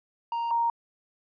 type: tone pair in turn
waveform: triangle / sine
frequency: 932.3 / 932.3 Hz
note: A#5 / A#5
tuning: 0 / 0 cents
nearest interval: unison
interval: 0 cents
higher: neither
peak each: -25 / -22 dBFS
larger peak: second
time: 0.32-0.51 / 0.51-0.7 s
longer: neither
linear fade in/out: 2 ms
effects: resampled to 11025 Hz